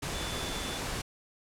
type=tone in noise; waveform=sine; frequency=3487 Hz; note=A7; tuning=16 cents flat; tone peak=-41 dBFS; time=0.14-0.78 s; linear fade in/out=10 ms; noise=pink; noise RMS=-35 dBFS; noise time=0.02-1.02 s; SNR=-9 dB; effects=low-pass 10000 Hz 12 dB/octave